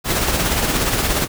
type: noise with tremolo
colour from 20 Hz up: pink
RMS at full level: -17 dBFS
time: 0.04-1.28 s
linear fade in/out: 50 ms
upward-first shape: sine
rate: 17 Hz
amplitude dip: 40%
effects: none